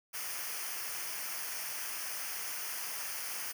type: noise with comb filter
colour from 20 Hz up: white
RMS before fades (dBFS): -39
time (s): 0.13-3.53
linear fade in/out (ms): 20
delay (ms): 0.26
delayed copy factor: -0.75
effects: none